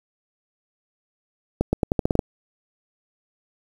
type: accelerating click train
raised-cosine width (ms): 2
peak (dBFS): -6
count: 9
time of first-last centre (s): 1.61-2.192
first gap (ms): 120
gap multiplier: 0.85
effects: 7-bit